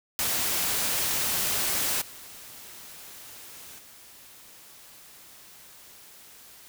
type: noise with level steps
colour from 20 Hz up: white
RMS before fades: -27 / -45 / -50 dBFS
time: 0.19-6.68 s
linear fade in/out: 0 ms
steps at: 2.01 / 3.78 s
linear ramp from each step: 10 ms
effects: none